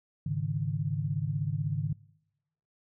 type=chord; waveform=sine; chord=Ab suspended fourth; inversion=none; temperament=equal with one note detuned; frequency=103.83 / 139.23 / 155.56 Hz; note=Ab2 / Db3 / Eb3; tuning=0 / +8 / 0 cents; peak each=-35 / -32 / -32 dBFS; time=0.26-1.93 s; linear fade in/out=5 ms; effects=noise-tail reverb RT60 0.9 s tail -23 dB re dry